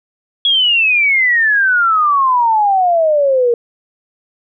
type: exponential sweep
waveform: sine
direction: down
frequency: 3361 to 465 Hz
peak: -9 dBFS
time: 0.45-3.54 s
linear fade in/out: 2 ms
effects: none